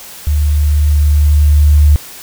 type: tone with level ramp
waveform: sine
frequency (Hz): 74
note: D2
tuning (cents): +14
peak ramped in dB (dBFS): -9 to -3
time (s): 0.27-1.96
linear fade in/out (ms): 0
effects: white hiss -32 dBFS RMS until 2.22 s